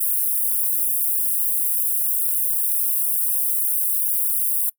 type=high-pass noise; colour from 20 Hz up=white; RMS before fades=-21 dBFS; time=0-4.7 s; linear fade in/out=10 ms; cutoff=9600 Hz; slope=48 dB/octave; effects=noise-tail reverb RT60 0.1 s tail -23 dB re dry